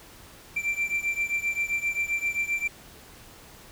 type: beating tone pair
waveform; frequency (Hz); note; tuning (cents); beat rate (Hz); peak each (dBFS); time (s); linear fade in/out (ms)
triangle; 2349 / 2356.6; D7 / D7; 0 / +5; 7.6; -26 / -28; 0.56-2.68; 10
effects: pink hiss -49 dBFS RMS until 3.71 s